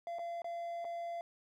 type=tone with dropouts; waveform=triangle; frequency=684 Hz; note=F5; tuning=36 cents flat; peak=-36 dBFS; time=0.07-1.21 s; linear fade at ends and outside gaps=1 ms; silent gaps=0.186-0.192 / 0.419-0.444 / 0.845-0.85 s; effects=none